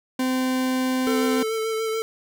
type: tone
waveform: 40% pulse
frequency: 257.7 Hz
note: C4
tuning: 26 cents flat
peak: -20 dBFS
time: 0.19-1.43 s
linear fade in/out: 5 ms
type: tone with vibrato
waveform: square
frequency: 443.6 Hz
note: A4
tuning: 14 cents sharp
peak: -24 dBFS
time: 1.07-2.02 s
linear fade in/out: 0 ms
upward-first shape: sine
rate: 6.9 Hz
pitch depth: 21 cents each way
effects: none